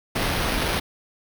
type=noise with sample-and-hold; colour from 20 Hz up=pink; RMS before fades=-24 dBFS; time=0.15-0.8 s; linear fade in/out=10 ms; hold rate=7350 Hz; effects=none